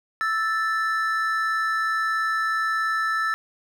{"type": "tone pair together", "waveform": "triangle", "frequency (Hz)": [1318.5, 1760], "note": ["E6", "A6"], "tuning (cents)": [0, 0], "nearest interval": "perfect fourth", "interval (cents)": 500, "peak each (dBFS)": [-22, -23], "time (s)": [0.21, 3.34], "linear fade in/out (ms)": 0, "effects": []}